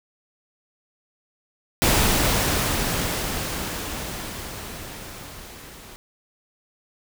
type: noise with level ramp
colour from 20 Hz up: pink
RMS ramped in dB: -18 to -43 dBFS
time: 1.82-5.96 s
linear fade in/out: 0 ms
effects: none